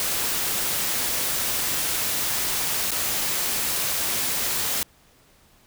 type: noise with dropouts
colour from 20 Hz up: white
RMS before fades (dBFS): -25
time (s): 0-4.83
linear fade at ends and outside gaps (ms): 1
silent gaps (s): 2.908-2.916
effects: pink hiss -57 dBFS RMS until 5.66 s